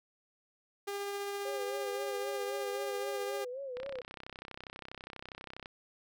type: tone with tremolo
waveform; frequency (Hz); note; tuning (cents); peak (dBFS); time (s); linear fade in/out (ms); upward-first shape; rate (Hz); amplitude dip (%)
sawtooth; 402.3; G4; +45; -31; 0.87-3.45; 10; triangle; 15; 25
type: tone with vibrato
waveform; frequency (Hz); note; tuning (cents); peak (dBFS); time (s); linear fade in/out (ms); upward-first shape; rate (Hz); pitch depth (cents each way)
sine; 523.3; C5; 0; -38; 1.45-4.01; 5; sine; 3.8; 110
type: click train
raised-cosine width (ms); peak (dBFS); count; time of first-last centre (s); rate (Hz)
0.3; -28; 62; 3.77-5.659; 32.3
effects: none